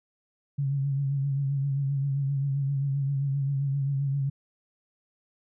sine tone with vibrato, 138.59 Hz, C#3, in tune, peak -24 dBFS, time 0.58-4.3 s, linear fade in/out 10 ms, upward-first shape triangle, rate 7.6 Hz, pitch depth 53 cents each way, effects none

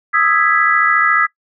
sine chord, E major seventh, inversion third, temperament equal, 1244.5 / 1318.5 / 1661.2 / 1975.5 Hz, D#6 / E6 / G#6 / B6, 0 / 0 / 0 / 0 cents, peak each -16 dBFS, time 0.13-1.27 s, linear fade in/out 20 ms, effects noise-tail reverb RT60 0.1 s tail -21 dB re dry

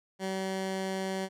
15% pulse tone, 190.7 Hz, G3, 47 cents flat, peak -25 dBFS, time 0.19-1.29 s, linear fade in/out 50 ms, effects low-pass 10000 Hz 12 dB/octave

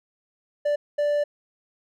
triangle tone bursts at uneven times, 586 Hz, D5, 4 cents flat, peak -18 dBFS, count 2, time 0.65-0.76 / 0.98-1.24 s, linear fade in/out 10 ms, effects none

